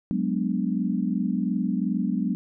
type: chord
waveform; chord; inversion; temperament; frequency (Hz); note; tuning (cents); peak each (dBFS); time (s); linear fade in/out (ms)
sine; G# half-diminished seventh; third; equal; 185 / 207.7 / 246.9 / 293.7; F#3 / G#3 / B3 / D4; 0 / 0 / 0 / 0; -27 / -27 / -28 / -32; 0.11-2.35; 0
effects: none